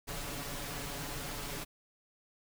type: noise with comb filter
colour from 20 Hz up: pink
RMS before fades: -40 dBFS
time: 0.07-1.65 s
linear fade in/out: 20 ms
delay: 7 ms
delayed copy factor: +0.7
effects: none